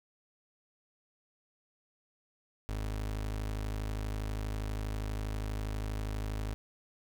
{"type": "tone", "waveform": "30% pulse", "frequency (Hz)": 52.4, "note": "G#1", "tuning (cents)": 16, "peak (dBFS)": -31, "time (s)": [2.69, 6.54], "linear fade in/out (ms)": 0, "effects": []}